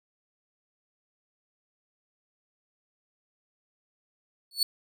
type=tone with exponential growth; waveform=40% pulse; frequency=4435 Hz; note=C#8; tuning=in tune; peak=-17 dBFS; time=4.51-4.63 s; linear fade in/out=2 ms; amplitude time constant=24 ms; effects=none